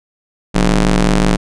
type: ring-modulated tone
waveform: sawtooth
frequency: 108.2 Hz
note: A2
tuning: 29 cents flat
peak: -3 dBFS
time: 0.54-1.37 s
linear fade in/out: 20 ms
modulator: 76.8 Hz
effects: resampled to 22050 Hz